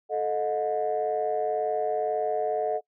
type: tone cluster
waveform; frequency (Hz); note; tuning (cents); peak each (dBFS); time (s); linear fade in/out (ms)
sine; 437.6 / 621 / 723; A4 / D#5 / F#5; -9 / -3 / -40; -28; 0.09-2.81; 50
effects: noise-tail reverb RT60 0.1 s tail -25 dB re dry + tanh soft clip ceiling -17 dBFS